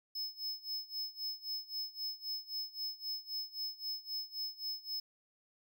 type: tone with tremolo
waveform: square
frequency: 5200 Hz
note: E8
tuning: 24 cents flat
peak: -36 dBFS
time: 0.15-5 s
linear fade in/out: 5 ms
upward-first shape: sine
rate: 3.8 Hz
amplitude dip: 90%
effects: none